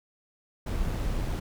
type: noise with amplitude modulation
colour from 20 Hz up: brown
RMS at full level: -28 dBFS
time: 0.66-1.4 s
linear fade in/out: 10 ms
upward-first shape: sine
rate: 95.1 Hz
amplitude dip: 25%
effects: none